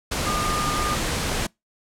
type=tone in noise; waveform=sine; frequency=1213 Hz; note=D#6; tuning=44 cents flat; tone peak=-25 dBFS; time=0.26-0.95 s; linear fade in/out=10 ms; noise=pink; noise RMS=-25 dBFS; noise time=0.11-1.47 s; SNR=-3 dB; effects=noise-tail reverb RT60 0.2 s tail -26 dB re dry + low-pass 10000 Hz 12 dB/octave